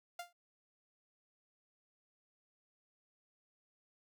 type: tone with exponential decay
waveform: sawtooth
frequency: 698.5 Hz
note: F5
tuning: in tune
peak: -35 dBFS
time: 0.19-0.33 s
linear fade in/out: 5 ms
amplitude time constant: 30 ms
effects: none